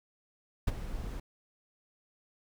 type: noise with ADSR envelope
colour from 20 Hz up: brown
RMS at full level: -24 dBFS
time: 0.67-1.2 s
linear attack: 9 ms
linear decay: 25 ms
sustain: -14 dB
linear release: 5 ms
effects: none